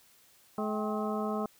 harmonic tone with a mistuned harmonic, 213.4 Hz, G#3, 47 cents sharp, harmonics 1 / 2 / 3 / 4 / 5 / 6, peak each -33 / -36 / -38 / -39 / -40 / -41 dBFS, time 0.58-1.46 s, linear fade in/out 2 ms, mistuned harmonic 4, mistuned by -140 cents, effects white hiss -62 dBFS RMS until 1.59 s

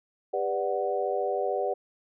sine chord, G major seventh, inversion none, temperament equal with one note detuned, 397.9 / 493.9 / 587.3 / 740 Hz, G4 / B4 / D5 / F#5, +26 / 0 / 0 / 0 cents, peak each -31 dBFS, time 0.33-1.74 s, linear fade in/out 10 ms, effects none

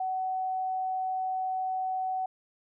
sine tone, 751 Hz, F#5, 26 cents sharp, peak -28 dBFS, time 0-2.26 s, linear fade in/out 5 ms, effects none

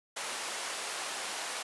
pink high-pass noise, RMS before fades -37 dBFS, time 0.16-1.63 s, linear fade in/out 10 ms, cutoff 690 Hz, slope 12 dB/octave, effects resampled to 24000 Hz

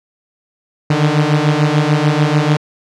sawtooth beating tone pair, 146.83 / 153.63 Hz, D3 / D#3, 0 / -22 cents, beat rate 6.8 Hz, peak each -10 dBFS, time 0.9-2.57 s, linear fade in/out 5 ms, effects low-pass 5000 Hz 12 dB/octave

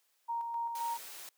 sine tone with tremolo, 932.3 Hz, A#5, in tune, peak -32 dBFS, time 0.28-0.98 s, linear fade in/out 20 ms, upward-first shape square, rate 3.8 Hz, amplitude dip 35%
white noise, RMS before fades -47 dBFS, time 0.75-1.29 s, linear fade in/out 2 ms
effects white hiss -74 dBFS RMS until 1.37 s + high-pass 400 Hz 12 dB/octave

